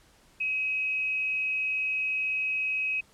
sine tone with frequency modulation, 2543 Hz, D#7, 37 cents sharp, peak -26 dBFS, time 0.4-3.01 s, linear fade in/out 10 ms, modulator 206 Hz, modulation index 0.23, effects pink hiss -60 dBFS RMS until 3.13 s + low-pass 11000 Hz 12 dB/octave

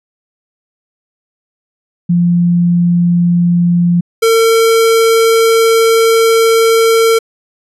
sine / square tone pair in turn, 173.8 / 453.1 Hz, F3 / A#4, -8 / -49 cents, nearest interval octave + perfect fourth, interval 1659 cents, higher second, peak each -7 dBFS, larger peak neither, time 2.09-4.01 / 4.22-7.19 s, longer second, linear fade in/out 10 ms, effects resampled to 32000 Hz

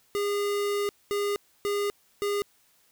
square tone bursts at uneven times, 407.5 Hz, G#4, 33 cents flat, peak -26 dBFS, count 4, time 0.15-0.89 / 1.11-1.36 / 1.65-1.9 / 2.22-2.42 s, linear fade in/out 0 ms, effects white hiss -64 dBFS RMS until 2.91 s

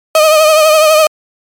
35% pulse tone with vibrato, 622.3 Hz, D#5, in tune, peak -3 dBFS, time 0.15-1.07 s, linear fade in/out 2 ms, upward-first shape triangle, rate 12 Hz, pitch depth 58 cents each way, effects MP3 96 kbps

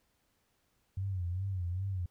sine tone with vibrato, 92.4 Hz, F#2, 2 cents flat, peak -32 dBFS, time 0.97-2.06 s, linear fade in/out 5 ms, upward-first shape sine, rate 2.5 Hz, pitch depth 110 cents each way, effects pink hiss -75 dBFS RMS until 2.1 s

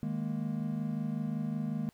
triangle chord, D# suspended fourth, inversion none, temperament equal, 155.56 / 207.7 / 233.1 Hz, D#3 / G#3 / A#3, 0 / 0 / 0 cents, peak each -34 dBFS, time 0.03-1.89 s, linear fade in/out 0 ms, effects pink hiss -67 dBFS RMS until 1.93 s

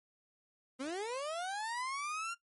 30% pulse linear sweep, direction up, 248.5 to 1400 Hz, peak -34 dBFS, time 0.79-2.35 s, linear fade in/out 20 ms, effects noise-tail reverb RT60 0.1 s tail -17 dB re dry + MP3 48 kbps

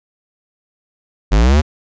square linear sweep, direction up, 46.25 to 79.7 Hz, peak -9 dBFS, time 1.31-1.62 s, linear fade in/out 20 ms, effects resampled to 16000 Hz

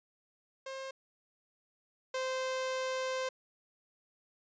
sawtooth tone pair in turn, 533 / 519.6 Hz, C5 / C5, +32 / -12 cents, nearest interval unison, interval 44 cents, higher first, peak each -36 / -29 dBFS, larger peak second, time 0.66-0.91 / 2.14-3.29 s, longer second, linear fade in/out 5 ms, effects resampled to 16000 Hz

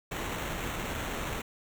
pink noise with sample-and-hold, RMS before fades -35 dBFS, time 0.11-1.42 s, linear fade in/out 10 ms, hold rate 4900 Hz, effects none

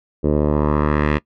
10% pulse tone with low-pass filter sweep, 74.6 Hz, D2, 28 cents sharp, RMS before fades -17 dBFS, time 0.23-1.19 s, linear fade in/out 20 ms, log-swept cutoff 460 to 2400 Hz, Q 1.7, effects noise-tail reverb RT60 0.1 s tail -21 dB re dry

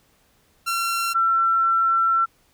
sawtooth / sine tone pair in turn, 1363 / 1348.1 Hz, F6 / E6, -43 / +38 cents, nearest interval unison, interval 19 cents, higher first, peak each -18 / -16 dBFS, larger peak second, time 0.66-1.14 / 1.14-2.26 s, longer second, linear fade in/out 20 ms, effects pink hiss -61 dBFS RMS until 2.53 s

